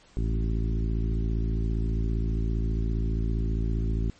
harmonic tone with a mistuned harmonic, 55 Hz, A1, in tune, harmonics 1 / 2 / 3 / 4 / 5 / 6 / 7, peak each -25 / -31 / -35 / -37 / -39 / -41 / -42 dBFS, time 0.17-4.1 s, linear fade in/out 0 ms, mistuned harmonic 1, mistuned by -83 cents, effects pink hiss -57 dBFS RMS until 4.19 s + MP3 32 kbps

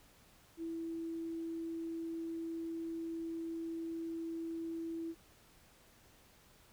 sine tone, 329.6 Hz, E4, in tune, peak -38 dBFS, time 0.57-5.15 s, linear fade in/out 50 ms, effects pink hiss -64 dBFS RMS until 6.72 s

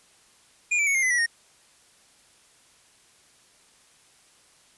square tone with pitch steps, 2429 / 2322 / 2220 / 2122 / 2028 / 1939.1 / 1853.6 Hz, D#7 / D7 / C#7 / C7 / B6 / B6 / A#6, -42 / -20 / +2 / +24 / +45 / -32 / -10 cents, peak -21 dBFS, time 0.71-1.263 s, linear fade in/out 10 ms, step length 79 ms, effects white hiss -58 dBFS RMS until 4.77 s + resampled to 24000 Hz

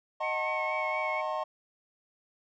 triangle chord, D# diminished seventh, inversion none, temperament just, 622.3 / 746.7 / 896 / 1075.3 Hz, D#5 / F#5 / A5 / C6, 0 / +16 / +31 / +47 cents, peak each -32 / -36 / -35 / -33 dBFS, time 0.2-1.44 s, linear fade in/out 10 ms
sine tone with vibrato, 2217 Hz, C#7, in tune, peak -33 dBFS, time 0.22-1.22 s, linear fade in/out 20 ms, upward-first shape sine, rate 4.2 Hz, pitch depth 27 cents each way
effects resampled to 16000 Hz

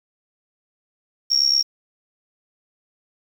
sine tone with amplitude modulation, 5540 Hz, F8, 15 cents flat, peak -11 dBFS, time 1.3-1.63 s, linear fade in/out 20 ms, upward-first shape sine, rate 68.7 Hz, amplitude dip 90%, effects 7-bit

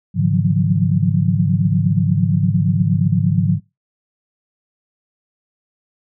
sine tone cluster, 104 / 139.8 / 155.5 / 174.6 / 183.2 Hz, G#2 / C#3 / D#3 / F3 / F#3, +3 / +15 / -1 / 0 / -17 cents, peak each -19 dBFS, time 0.14-3.6 s, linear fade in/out 50 ms, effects noise-tail reverb RT60 0.2 s tail -18 dB re dry

